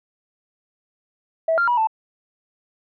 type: tone with pitch steps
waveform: sine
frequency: 651 / 1390 / 968 / 883 Hz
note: E5 / F6 / B5 / A5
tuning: -22 / -9 / -35 / +6 cents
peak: -15 dBFS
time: 1.48-1.872 s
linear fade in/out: 5 ms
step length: 98 ms
effects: tanh soft clip ceiling -11 dBFS